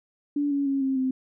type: tone with pitch steps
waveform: sine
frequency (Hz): 288.8 / 281.4 / 274.2 / 267.1 / 260.3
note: D4 / C#4 / C#4 / C4 / C4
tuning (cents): -29 / +26 / -19 / +36 / -9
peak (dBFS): -22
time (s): 0.36-1.11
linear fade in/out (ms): 5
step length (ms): 150
effects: none